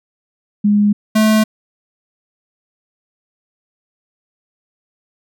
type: tone pair in turn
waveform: sine / square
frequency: 206.5 / 216.8 Hz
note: G#3 / A3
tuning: -10 / -25 cents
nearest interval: minor second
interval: 85 cents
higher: second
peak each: -9 / -10 dBFS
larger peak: first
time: 0.64-0.93 / 1.15-1.44 s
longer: neither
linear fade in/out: 10 ms
effects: none